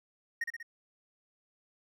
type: tone with echo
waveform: triangle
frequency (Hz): 1864.7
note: A#6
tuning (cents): 0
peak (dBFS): -28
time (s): 0.41-0.44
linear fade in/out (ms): 5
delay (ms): 63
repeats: 3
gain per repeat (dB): -4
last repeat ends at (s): 0.629
effects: none